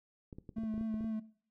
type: clicks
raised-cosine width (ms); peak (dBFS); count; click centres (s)
3; -33; 11; 0.328 / 0.385 / 0.492 / 0.584 / 0.636 / 0.741 / 0.779 / 0.811 / 0.942 / 1.008 / 1.044
type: tone with vibrato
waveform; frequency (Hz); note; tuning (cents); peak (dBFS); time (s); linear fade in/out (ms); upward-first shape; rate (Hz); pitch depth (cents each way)
triangle; 220; A3; 0; -33; 0.56-1.2; 10; sine; 4.5; 28
effects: noise-tail reverb RT60 0.5 s tail -18 dB re dry